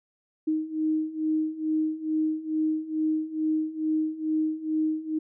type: beating tone pair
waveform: sine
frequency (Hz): 311.1 / 313.4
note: D#4 / D#4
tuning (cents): 0 / +13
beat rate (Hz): 2.3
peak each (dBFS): -29 / -26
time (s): 0.47-5.19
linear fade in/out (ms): 10
effects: none